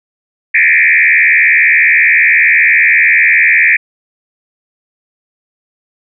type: tone with frequency modulation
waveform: sine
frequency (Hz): 2093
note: C7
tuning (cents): 0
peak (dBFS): -5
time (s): 0.54-3.77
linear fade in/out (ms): 10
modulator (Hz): 79.7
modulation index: 4.3
effects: none